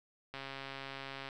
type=click train; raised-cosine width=0.3 ms; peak=-27 dBFS; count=130; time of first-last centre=0.34-1.289 s; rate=136 Hz; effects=none